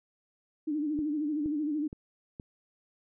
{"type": "tone with vibrato", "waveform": "sine", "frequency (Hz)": 300, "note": "D4", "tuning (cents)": 37, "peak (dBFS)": -28, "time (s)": [0.67, 1.88], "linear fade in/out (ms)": 10, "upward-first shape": "sine", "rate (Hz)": 13, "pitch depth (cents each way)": 81}
{"type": "click train", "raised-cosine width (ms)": 3, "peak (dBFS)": -28, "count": 4, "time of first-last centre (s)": [0.99, 2.398], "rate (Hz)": 2.13}
{"effects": []}